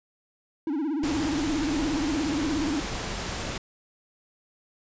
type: tone with vibrato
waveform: triangle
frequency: 298.5 Hz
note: D4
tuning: 28 cents sharp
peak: -23 dBFS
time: 0.67-2.8 s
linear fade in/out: 2 ms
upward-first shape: sine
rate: 17 Hz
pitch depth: 170 cents each way
type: noise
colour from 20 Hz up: pink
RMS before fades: -32 dBFS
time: 1.03-3.58 s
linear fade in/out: 5 ms
effects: resampled to 16000 Hz